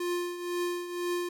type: tone with tremolo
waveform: square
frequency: 351.7 Hz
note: F4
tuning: 12 cents sharp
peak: -28 dBFS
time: 0-1.29 s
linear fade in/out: 5 ms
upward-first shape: triangle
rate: 2 Hz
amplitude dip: 70%
effects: none